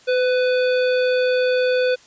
harmonic tone with a mistuned harmonic, 498.1 Hz, B4, 15 cents sharp, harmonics 1 / 3 / 5 / 7 / 9, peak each -16 / -26 / -30 / -33 / -35 dBFS, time 0.07-1.96 s, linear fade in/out 20 ms, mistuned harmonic 1, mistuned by +24 cents, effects white hiss -50 dBFS RMS until 2.06 s + resampled to 16000 Hz

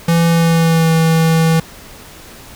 square tone with pitch glide, 167.6 to 162.64 Hz, E3 to E3, +29 to -23 cents, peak -10 dBFS, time 0.08-1.6 s, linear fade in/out 5 ms, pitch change -52 cents, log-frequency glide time 0.27-0.91 s, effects pink hiss -37 dBFS RMS until 2.55 s

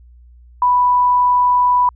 sine tone, 987.8 Hz, B5, in tune, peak -10 dBFS, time 0.62-1.89 s, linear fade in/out 2 ms, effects added 60 Hz sine -41 dBFS peak until 1.95 s

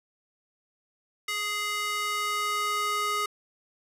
square tone with high-pass filter sweep, 416.1 Hz, G#4, 3 cents sharp, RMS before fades -29 dBFS, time 1.28-3.26 s, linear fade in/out 5 ms, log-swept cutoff 1900 to 1000 Hz, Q 1.6, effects resampled to 32000 Hz

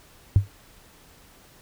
sine tone with exponential decay, 98.9 Hz, G2, 16 cents sharp, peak -8 dBFS, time 0.36-0.48 s, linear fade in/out 0 ms, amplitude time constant 25 ms, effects tanh soft clip ceiling -7 dBFS + pink hiss -53 dBFS RMS until 1.61 s

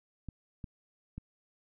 clicks, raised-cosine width 5 ms, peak -28 dBFS, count 3, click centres 0.287 / 0.642 / 1.18 s, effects none

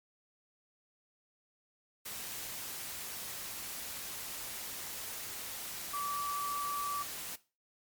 sine tone in noise, 1156 Hz, D6, 28 cents flat, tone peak -34 dBFS, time 5.93-7.03 s, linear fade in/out 10 ms, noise white, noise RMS -42 dBFS, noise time 2.05-7.36 s, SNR +5 dB, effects noise-tail reverb RT60 0.3 s tail -17 dB re dry + MP3 96 kbps

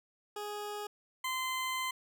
20% pulse tone pair in turn, 415.3 / 1033.3 Hz, G#4 / C6, 0 / -22 cents, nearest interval octave + major third, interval 1578 cents, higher second, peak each -33 / -28 dBFS, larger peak second, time 0.36-0.87 / 1.24-1.91 s, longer second, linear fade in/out 5 ms, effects none

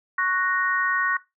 sine chord, F# major, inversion second, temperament equal, 1108.7 / 1480 / 1864.7 Hz, C#6 / F#6 / A#6, 0 / 0 / 0 cents, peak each -25 dBFS, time 0.18-1.17 s, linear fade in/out 5 ms, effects noise-tail reverb RT60 0.2 s tail -17 dB re dry

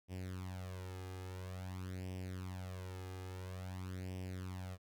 sawtooth tone with flanger, 92.5 Hz, F#2, in tune, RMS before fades -45 dBFS, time 0.08-4.78 s, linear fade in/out 50 ms, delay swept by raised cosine 0.36 to 2.46 ms, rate 0.49 Hz, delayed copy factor +0.75, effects none

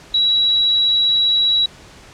sine tone, 3895 Hz, B7, 25 cents flat, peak -12 dBFS, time 0.14-1.66 s, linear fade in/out 5 ms, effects pink hiss -42 dBFS RMS until 2.13 s + low-pass 7000 Hz 12 dB/octave

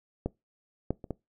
clicks, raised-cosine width 2 ms, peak -16 / -14 / -28 / -19 dBFS, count 4, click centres 0.26 / 0.906 / 1.042 / 1.107 s, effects noise-tail reverb RT60 0.2 s tail -22 dB re dry

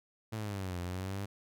sawtooth exponential two-way sweep, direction down then up, 112.5 to 87.31 to 101.4 Hz, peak -32 dBFS, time 0.32-1.26 s, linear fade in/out 10 ms, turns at 0.79 s, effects none

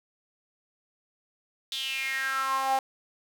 sawtooth tone with high-pass filter sweep, 267.4 Hz, C4, 38 cents sharp, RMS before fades -29 dBFS, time 1.72-2.79 s, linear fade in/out 2 ms, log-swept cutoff 3600 to 730 Hz, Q 7.1, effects none

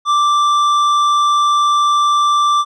triangle tone with tanh clipping, 1174.7 Hz, D6, in tune, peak -12 dBFS, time 0.05-2.65 s, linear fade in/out 50 ms, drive 14 dB, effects none

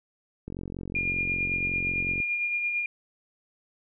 click train, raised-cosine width 3 ms, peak -23 dBFS, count 79, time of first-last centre 0.48-2.202 s, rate 45.3 Hz
sine tone with tremolo, 2416 Hz, D7, 48 cents sharp, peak -24 dBFS, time 0.95-2.86 s, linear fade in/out 2 ms, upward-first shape sine, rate 8.9 Hz, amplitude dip 35%
effects none

